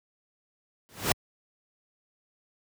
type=noise with exponential growth; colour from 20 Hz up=pink; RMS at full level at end=-20 dBFS; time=0.89-1.12 s; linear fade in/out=0 ms; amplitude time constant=50 ms; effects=high-pass 80 Hz 12 dB/octave